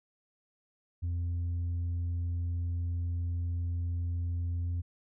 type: tone with pitch glide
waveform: sine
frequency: 86.3 to 86.9 Hz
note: F2 to F2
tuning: -20 to -8 cents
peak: -27 dBFS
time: 1.02-4.82 s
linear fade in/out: 20 ms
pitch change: +12 cents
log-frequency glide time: 4.62-4.69 s
effects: tanh soft clip ceiling -29 dBFS